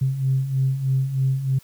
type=beating tone pair; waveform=sine; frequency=130.81 / 134.01 Hz; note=C3 / C3; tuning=0 / +42 cents; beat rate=3.2 Hz; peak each=-25 / -19 dBFS; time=0.01-1.59 s; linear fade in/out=10 ms; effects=tanh soft clip ceiling -11 dBFS + white hiss -53 dBFS RMS until 1.63 s